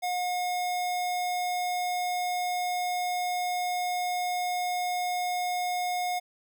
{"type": "tone", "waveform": "square", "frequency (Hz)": 720, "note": "F#5", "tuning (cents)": -47, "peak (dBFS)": -28, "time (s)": [0.02, 6.2], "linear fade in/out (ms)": 20, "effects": []}